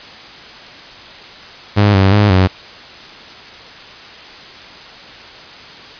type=tone with pitch steps; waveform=sawtooth; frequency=102.9 / 96.6 / 103.6 / 93.5 Hz; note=G#2 / G2 / G#2 / F#2; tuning=-16 / -25 / -4 / +19 cents; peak=-4 dBFS; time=1.76-2.48 s; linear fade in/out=20 ms; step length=180 ms; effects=white hiss -35 dBFS RMS until 5.99 s + resampled to 11025 Hz